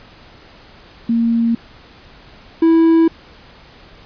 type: tone pair in turn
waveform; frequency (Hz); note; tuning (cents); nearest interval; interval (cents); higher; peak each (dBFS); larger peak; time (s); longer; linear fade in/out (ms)
sine / triangle; 231.3 / 327.9; A#3 / E4; -13 / -9; tritone; 604; second; -12 / -6; second; 1.09-1.55 / 2.62-3.08; neither; 5
effects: pink hiss -43 dBFS RMS until 4.05 s + resampled to 11025 Hz